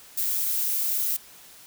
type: noise with amplitude modulation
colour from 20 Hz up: violet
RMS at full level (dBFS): -24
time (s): 0.17-1.17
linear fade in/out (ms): 10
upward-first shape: sine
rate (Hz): 187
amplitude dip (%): 40
effects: white hiss -49 dBFS RMS until 1.66 s